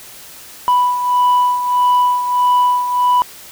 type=beating tone pair; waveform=sine; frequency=987.8 / 989.4 Hz; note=B5 / B5; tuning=0 / +3 cents; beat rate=1.6 Hz; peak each=-10 / -16 dBFS; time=0.68-3.22 s; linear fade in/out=0 ms; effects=tanh soft clip ceiling -8 dBFS + white hiss -37 dBFS RMS until 3.51 s